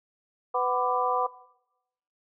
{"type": "harmonic tone with a mistuned harmonic", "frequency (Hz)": 249.6, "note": "B3", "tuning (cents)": 19, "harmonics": [2, 3, 4, 5], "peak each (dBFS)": [-29, -29, -29, -29], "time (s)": [0.54, 1.27], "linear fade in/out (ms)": 10, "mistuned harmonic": 5, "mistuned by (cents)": -96, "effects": ["noise-tail reverb RT60 0.9 s tail -20 dB re dry"]}